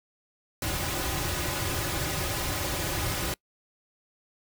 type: noise with comb filter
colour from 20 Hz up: pink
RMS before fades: -30 dBFS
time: 0.62-3.34 s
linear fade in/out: 2 ms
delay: 4.4 ms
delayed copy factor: -0.7
effects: noise-tail reverb RT60 0.1 s tail -25 dB re dry